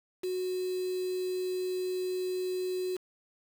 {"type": "tone with quantisation", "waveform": "sine", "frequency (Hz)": 368, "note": "F#4", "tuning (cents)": -9, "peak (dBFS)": -30, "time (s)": [0.23, 2.97], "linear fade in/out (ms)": 10, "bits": 7, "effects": []}